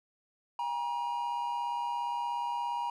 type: tone pair together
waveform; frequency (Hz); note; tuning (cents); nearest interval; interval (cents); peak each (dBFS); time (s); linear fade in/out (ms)
triangle; 813.9 / 951; G#5 / A#5; -35 / +34; minor third; 269; -36 / -30; 0.59-2.9; 2
effects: none